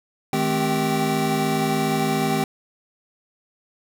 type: tone cluster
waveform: square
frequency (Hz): 157.2 / 214.4 / 261 / 392.4 / 773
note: D#3 / A3 / C4 / G4 / G5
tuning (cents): +18 / -45 / -4 / +2 / -24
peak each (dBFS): -27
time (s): 0.33-2.44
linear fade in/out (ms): 2
effects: none